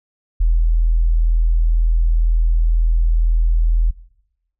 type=tone; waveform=sine; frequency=41.02 Hz; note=E1; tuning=8 cents flat; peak=-11 dBFS; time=0.4-3.91 s; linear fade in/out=10 ms; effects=noise-tail reverb RT60 1.0 s tail -21 dB re dry